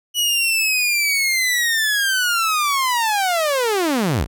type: linear sweep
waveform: sawtooth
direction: down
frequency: 2947 to 36.97 Hz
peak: -13 dBFS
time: 0.14-4.27 s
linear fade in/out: 50 ms
effects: none